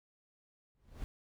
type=noise with exponential growth; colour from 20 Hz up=brown; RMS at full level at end=-39 dBFS; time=0.75-1.04 s; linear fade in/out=0 ms; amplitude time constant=63 ms; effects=none